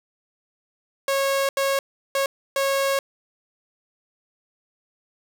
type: tone bursts at uneven times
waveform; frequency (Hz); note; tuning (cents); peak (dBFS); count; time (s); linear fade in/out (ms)
sawtooth; 548; C#5; -20; -16; 4; 1.08-1.49 / 1.57-1.79 / 2.15-2.26 / 2.56-2.99; 2
effects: none